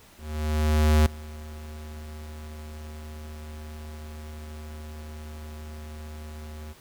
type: tone with ADSR envelope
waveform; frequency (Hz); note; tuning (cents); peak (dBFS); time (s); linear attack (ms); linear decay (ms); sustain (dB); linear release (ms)
square; 76.5; D#2; -29; -16; 0.17-6.74; 890; 6; -22; 27
effects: pink hiss -53 dBFS RMS until 6.8 s